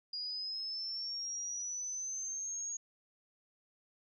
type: linear sweep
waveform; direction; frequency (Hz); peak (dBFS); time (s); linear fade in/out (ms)
sine; up; 4844 to 6645; -37; 0.13-2.77; 5
effects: none